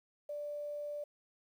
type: tone with quantisation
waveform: sine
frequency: 587.3 Hz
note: D5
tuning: in tune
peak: -38 dBFS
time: 0.29-1.04 s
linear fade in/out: 5 ms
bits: 11
effects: none